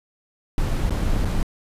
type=noise with dropouts; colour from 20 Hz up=brown; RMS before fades=-21 dBFS; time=0.58-1.43 s; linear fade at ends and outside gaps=1 ms; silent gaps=0.897-0.906 / 1.249-1.254 s; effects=resampled to 32000 Hz